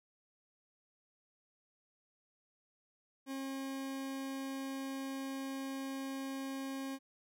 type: tone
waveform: 40% pulse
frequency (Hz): 270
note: C#4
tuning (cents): -45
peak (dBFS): -38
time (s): 3.26-6.99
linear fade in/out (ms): 50
effects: none